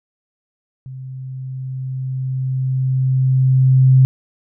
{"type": "tone with level ramp", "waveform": "sine", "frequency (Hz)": 130.81, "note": "C3", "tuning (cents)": 0, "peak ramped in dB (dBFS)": [-29, -6], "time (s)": [0.86, 4.05], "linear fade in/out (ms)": 0, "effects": []}